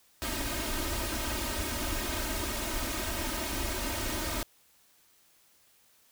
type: noise with comb filter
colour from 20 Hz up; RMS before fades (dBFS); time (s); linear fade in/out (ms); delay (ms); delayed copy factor
pink; -33; 0.22-4.43; 0; 3.2; +0.95
effects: white hiss -64 dBFS RMS until 6.11 s